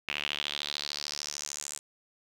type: tone with band-pass filter sweep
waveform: sawtooth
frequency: 73.42 Hz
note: D2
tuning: in tune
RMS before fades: -37 dBFS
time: 0.08-1.79 s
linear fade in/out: 5 ms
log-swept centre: 2600 to 7800 Hz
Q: 4.5
effects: 9-bit